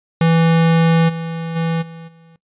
square tone with level steps, 164.81 Hz, E3, in tune, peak -11 / -23 / -17 / -33 / -45 dBFS, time 0.21-2.36 s, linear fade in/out 2 ms, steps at 1.08 / 1.55 / 1.81 / 2.07 s, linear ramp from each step 20 ms, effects noise-tail reverb RT60 0.1 s tail -19 dB re dry + resampled to 8000 Hz

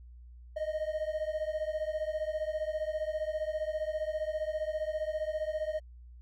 triangle beating tone pair, 614 / 629 Hz, D#5 / D#5, -23 / +19 cents, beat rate 15 Hz, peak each -32 / -33 dBFS, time 0.56-5.8 s, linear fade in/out 10 ms, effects added 60 Hz sine -48 dBFS peak until 6.21 s

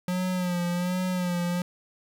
square tone with vibrato, 179.2 Hz, F3, 45 cents sharp, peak -26 dBFS, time 0.08-1.62 s, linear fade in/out 2 ms, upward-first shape sine, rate 1.3 Hz, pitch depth 47 cents each way, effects 10-bit

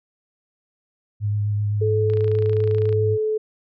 sine tone with vibrato, 103.83 Hz, G#2, in tune, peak -19 dBFS, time 1.2-3.18 s, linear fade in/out 50 ms, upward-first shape sine, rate 7.8 Hz, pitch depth 16 cents each way
sine tone, 432.2 Hz, A4, 31 cents flat, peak -19 dBFS, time 1.81-3.38 s, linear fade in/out 10 ms
click train, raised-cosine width 0.3 ms, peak -24 dBFS, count 24, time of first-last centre 2.1-2.927 s, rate 27.8 Hz
effects none

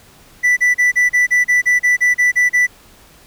triangle tone bursts, 1975.5 Hz, B6, in tune, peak -8 dBFS, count 13, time 0.43-2.67 s, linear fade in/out 20 ms, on 140 ms, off 35 ms, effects pink hiss -46 dBFS RMS until 3.26 s

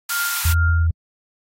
white high-pass noise, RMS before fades -24 dBFS, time 0.09-0.53 s, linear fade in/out 5 ms, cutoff 850 Hz, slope 48 dB/octave
sine tone with tremolo, 1400 Hz, F6, 4 cents sharp, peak -20 dBFS, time 0.1-0.87 s, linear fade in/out 5 ms, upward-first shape triangle, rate 2.3 Hz, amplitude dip 85%
sine tone, 82.41 Hz, E2, in tune, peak -14 dBFS, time 0.45-0.91 s, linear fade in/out 5 ms
effects AAC 48 kbps

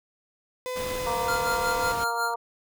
35% pulse tone, 505 Hz, B4, 39 cents sharp, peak -28 dBFS, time 0.66-1.92 s, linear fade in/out 0 ms
pink noise, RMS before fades -36 dBFS, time 0.75-2.05 s, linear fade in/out 20 ms
harmonic tone, 233.7 Hz, A#3, 5 cents sharp, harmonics 2 / 3 / 4 / 5, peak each -35 / -33 / -29 / -34 dBFS, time 1.06-2.36 s, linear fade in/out 10 ms
square tone with tremolo, 1396.9 Hz, F6, in tune, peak -26 dBFS, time 1.28-2.34 s, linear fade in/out 2 ms, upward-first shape sine, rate 5.5 Hz, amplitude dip 75%
effects none

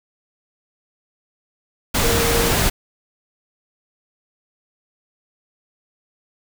sine tone in noise, 465.8 Hz, A#4, 1 cent flat, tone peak -22 dBFS, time 2.03-2.52 s, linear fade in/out 10 ms, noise pink, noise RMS -18 dBFS, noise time 1.94-2.7 s, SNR -7 dB, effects none

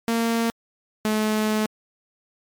sawtooth tone pair in turn, 230 / 215.2 Hz, A#3 / A3, -23 / -38 cents, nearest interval minor second, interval 115 cents, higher first, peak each -16 dBFS, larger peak neither, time 0.08-0.5 / 1.05-1.66 s, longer second, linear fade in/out 0 ms, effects MP3 96 kbps

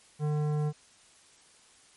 sine tone with tanh clipping, 150 Hz, D3, 37 cents sharp, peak -28 dBFS, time 0.19-0.73 s, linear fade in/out 50 ms, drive 14 dB, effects white hiss -59 dBFS RMS until 1.96 s + MP3 48 kbps

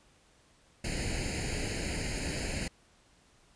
pink noise with comb filter, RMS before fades -34 dBFS, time 0.84-2.68 s, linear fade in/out 5 ms, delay 0.43 ms, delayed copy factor +0.85, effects pink hiss -64 dBFS RMS until 3.55 s + resampled to 22050 Hz

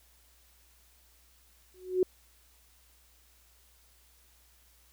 sine tone with exponential growth, 368.5 Hz, F#4, 7 cents flat, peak -19 dBFS, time 1.74-2.03 s, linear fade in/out 2 ms, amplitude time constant 62 ms, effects added 60 Hz sine -64 dBFS peak until 4.92 s + white hiss -64 dBFS RMS until 4.92 s

